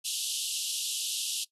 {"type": "band-pass noise", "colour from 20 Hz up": "pink", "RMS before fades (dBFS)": -33, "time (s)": [0.04, 1.45], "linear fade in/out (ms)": 20, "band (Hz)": [2800, 12000], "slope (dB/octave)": 96, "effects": ["noise-tail reverb RT60 0.1 s tail -19 dB re dry"]}